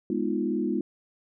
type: chord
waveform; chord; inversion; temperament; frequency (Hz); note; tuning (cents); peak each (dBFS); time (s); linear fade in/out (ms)
sine; F half-diminished seventh; first; equal; 207.7 / 246.9 / 311.1 / 349.2; Ab3 / Cb4 / Eb4 / F4; 0 / 0 / 0 / 0; -30; 0.1-0.81; 2
effects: none